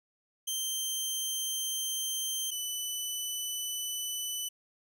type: tone pair in turn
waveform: 15% pulse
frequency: 3136 / 2990 Hz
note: G7 / F#7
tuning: 0 / +17 cents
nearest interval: minor second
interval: 83 cents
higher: first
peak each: -24 / -26 dBFS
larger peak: first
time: 0.47-2.51 / 2.51-4.49 s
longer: first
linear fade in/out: 10 ms
effects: none